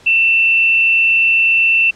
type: tone with frequency modulation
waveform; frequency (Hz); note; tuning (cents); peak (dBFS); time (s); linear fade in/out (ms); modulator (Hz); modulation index
sine; 2683; E7; +30; -9; 0.06-1.91; 10; 196; 0.21
effects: pink hiss -45 dBFS RMS until 1.95 s + low-pass 7000 Hz 12 dB/octave